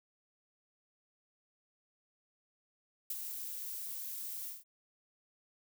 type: noise with ADSR envelope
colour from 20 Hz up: violet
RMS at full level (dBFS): -36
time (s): 3.1-4.64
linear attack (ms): 4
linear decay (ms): 33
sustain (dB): -6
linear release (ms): 180
effects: none